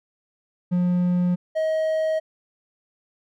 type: tone pair in turn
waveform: triangle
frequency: 178.2 / 632.8 Hz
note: F3 / D#5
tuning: +35 / +29 cents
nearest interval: octave + minor seventh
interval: 2194 cents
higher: second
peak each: -16 / -18 dBFS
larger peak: first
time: 0.71-1.36 / 1.55-2.2 s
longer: neither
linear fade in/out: 20 ms
effects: none